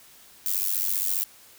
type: noise with amplitude modulation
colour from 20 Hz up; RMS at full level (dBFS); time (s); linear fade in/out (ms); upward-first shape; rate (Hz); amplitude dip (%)
violet; -22; 0.46-1.24; 0; sine; 95; 100
effects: white hiss -52 dBFS RMS until 1.58 s